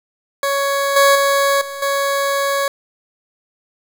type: tone with level steps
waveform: 20% pulse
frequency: 557 Hz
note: C#5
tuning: 8 cents sharp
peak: -11 / -4 / -8 / -21 / -11 dBFS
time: 0.43-2.68 s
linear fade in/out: 2 ms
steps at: 0.96 / 1.15 / 1.61 / 1.82 s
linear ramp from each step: 5 ms
effects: 7-bit